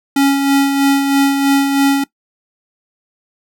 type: tone with tremolo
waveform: square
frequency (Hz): 277.2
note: C#4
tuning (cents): 0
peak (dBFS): -9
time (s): 0.16-2.04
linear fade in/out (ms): 5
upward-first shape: sine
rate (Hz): 3.1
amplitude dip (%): 45
effects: noise-tail reverb RT60 0.1 s tail -20 dB re dry

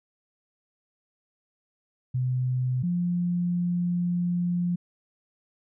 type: tone pair in turn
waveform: sine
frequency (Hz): 127.1 / 175.69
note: C3 / F3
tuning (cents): -50 / +11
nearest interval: tritone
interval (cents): 561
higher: second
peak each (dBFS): -23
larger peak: neither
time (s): 2.14-2.83 / 2.83-4.76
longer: second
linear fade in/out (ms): 10
effects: none

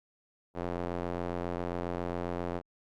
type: tone with band-pass filter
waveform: square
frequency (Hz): 43.69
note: F1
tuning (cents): +1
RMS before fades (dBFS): -35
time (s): 0.54-2.62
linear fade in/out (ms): 50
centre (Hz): 550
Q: 0.9
effects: Opus 48 kbps

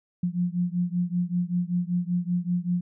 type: beating tone pair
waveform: sine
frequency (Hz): 174.61 / 179.81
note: F3 / F#3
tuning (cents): 0 / -49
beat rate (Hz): 5.2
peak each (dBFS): -26 / -27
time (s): 0.23-2.81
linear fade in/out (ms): 5
effects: none

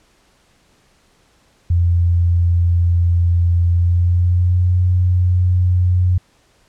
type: tone with pitch glide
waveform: sine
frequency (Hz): 86.4 to 90.17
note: F2 to F#2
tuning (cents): -18 to -44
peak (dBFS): -11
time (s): 1.7-6.18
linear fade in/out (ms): 5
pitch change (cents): +74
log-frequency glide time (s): 3.69-4.73
effects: pink hiss -56 dBFS RMS until 6.68 s + low-pass 9000 Hz 12 dB/octave

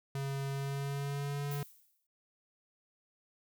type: tone with pitch glide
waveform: square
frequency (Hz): 137.7 to 143.46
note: C#3 to D3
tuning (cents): -11 to -40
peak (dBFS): -35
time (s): 0.15-1.63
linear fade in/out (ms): 2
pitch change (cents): +71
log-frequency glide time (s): 0.5-1.52
type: noise with exponential decay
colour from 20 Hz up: violet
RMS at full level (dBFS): -44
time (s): 1.51-2.07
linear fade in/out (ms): 5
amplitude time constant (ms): 120
effects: none

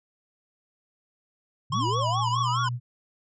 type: linear sweep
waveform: sine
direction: up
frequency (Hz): 112.7 to 1490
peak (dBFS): -30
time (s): 1.7-2.68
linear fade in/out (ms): 5
type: tone with pitch glide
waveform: sine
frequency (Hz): 116.54 to 121.77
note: A#2 to B2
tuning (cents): 0 to -24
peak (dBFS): -27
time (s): 1.71-2.8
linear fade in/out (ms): 50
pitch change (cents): +76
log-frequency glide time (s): 2.24-2.46
type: tone with vibrato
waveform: square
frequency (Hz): 1046.5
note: C6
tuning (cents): 0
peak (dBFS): -26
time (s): 1.72-2.69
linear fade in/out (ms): 5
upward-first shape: sine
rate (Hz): 4.8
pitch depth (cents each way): 140
effects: resampled to 16000 Hz

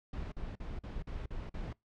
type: noise bursts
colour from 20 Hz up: brown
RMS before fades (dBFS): -40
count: 7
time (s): 0.13-1.73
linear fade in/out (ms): 5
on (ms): 190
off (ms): 45
effects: noise-tail reverb RT60 0.2 s tail -25 dB re dry + low-pass 4000 Hz 12 dB/octave

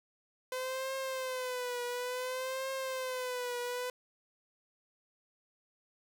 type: tone with vibrato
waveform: sawtooth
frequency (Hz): 509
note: C5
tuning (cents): -48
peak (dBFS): -31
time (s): 0.52-3.9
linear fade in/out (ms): 2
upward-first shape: triangle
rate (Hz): 0.57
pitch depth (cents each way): 85
effects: none

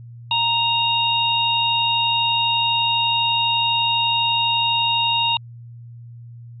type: harmonic tone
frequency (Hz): 932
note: A#5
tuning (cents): -1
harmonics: 1 / 3 / 4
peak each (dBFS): -21 / -21 / -21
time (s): 0.31-5.37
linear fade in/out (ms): 2
effects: added 118 Hz sine -36 dBFS peak until 6.6 s

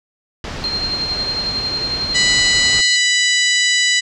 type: low-pass noise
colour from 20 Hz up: pink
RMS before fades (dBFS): -28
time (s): 0.44-2.81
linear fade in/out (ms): 2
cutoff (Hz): 5700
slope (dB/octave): 24
type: tone with tremolo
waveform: sine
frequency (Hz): 4186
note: C8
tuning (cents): 0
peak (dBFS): -17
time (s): 0.64-2.96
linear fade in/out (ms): 0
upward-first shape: sine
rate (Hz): 11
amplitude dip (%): 45
type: harmonic tone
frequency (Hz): 987.8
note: B5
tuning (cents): 0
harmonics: 2 / 3 / 4 / 5 / 6 / 7 / 8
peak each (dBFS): -16 / -20 / -19 / -23 / -27 / -23 / -25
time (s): 2.14-4.01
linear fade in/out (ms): 20
effects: none

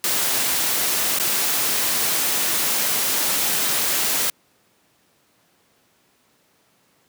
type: noise with dropouts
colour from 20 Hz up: white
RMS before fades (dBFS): -21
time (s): 0.04-4.3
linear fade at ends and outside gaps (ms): 1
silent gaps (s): 1.187-1.198
effects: pink hiss -61 dBFS RMS until 7.08 s + high-pass 150 Hz 12 dB/octave

